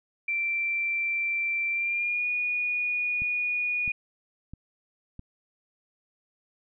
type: tone with pitch glide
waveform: sine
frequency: 2349 to 2454 Hz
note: D7 to D#7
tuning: 0 to -25 cents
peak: -25 dBFS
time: 0.28-3.92 s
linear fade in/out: 5 ms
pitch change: +75 cents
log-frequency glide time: 1.71-2.26 s
type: click train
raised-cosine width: 5 ms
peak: -28 dBFS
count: 4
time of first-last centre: 3.22-5.194 s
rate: 1.52 Hz
effects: none